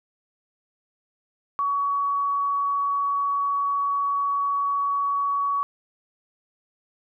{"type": "tone", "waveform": "sine", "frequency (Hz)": 1127, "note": "C#6", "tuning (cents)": 28, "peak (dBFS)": -21, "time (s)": [1.59, 5.63], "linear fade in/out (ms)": 0, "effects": []}